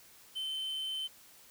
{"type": "tone", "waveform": "triangle", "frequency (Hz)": 3076, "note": "G7", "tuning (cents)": -33, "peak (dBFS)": -33, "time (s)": [0.35, 1.08], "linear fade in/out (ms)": 20, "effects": ["white hiss -58 dBFS RMS until 1.5 s"]}